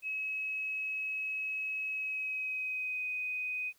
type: tone with pitch glide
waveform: sine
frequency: 2565 to 2501 Hz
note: E7 to D#7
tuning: -48 to +8 cents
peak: -33 dBFS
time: 0.02-3.73 s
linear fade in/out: 50 ms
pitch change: -44 cents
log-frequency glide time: 1.89-3.07 s
effects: white hiss -68 dBFS RMS until 3.78 s